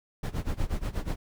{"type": "noise with tremolo", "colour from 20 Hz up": "brown", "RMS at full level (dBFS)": -27, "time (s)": [0.23, 1.16], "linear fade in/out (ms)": 5, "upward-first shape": "sine", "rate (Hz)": 8.3, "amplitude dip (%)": 90, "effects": []}